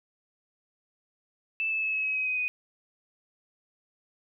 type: tone with pitch steps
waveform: sine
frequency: 2637 / 2616 / 2595 / 2574 / 2553 / 2533 / 2512 / 2492 Hz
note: E7 / E7 / E7 / E7 / D#7 / D#7 / D#7 / D#7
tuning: 0 / -14 / -28 / -42 / +44 / +30 / +16 / +2 cents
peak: -26 dBFS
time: 1.6-2.48 s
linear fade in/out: 0 ms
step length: 110 ms
effects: none